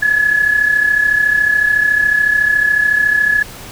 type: tone with amplitude modulation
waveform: sine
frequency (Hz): 1700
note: G#6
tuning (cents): +40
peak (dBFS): -7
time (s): 0.02-3.43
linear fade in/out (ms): 10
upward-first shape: sine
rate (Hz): 33.9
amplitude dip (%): 65
effects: pink hiss -33 dBFS RMS until 3.71 s